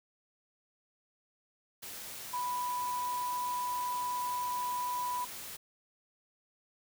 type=tone in noise; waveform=sine; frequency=987.8 Hz; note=B5; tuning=in tune; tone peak=-32 dBFS; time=2.33-5.25 s; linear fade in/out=10 ms; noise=white; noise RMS=-44 dBFS; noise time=1.82-5.57 s; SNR=+9 dB; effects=none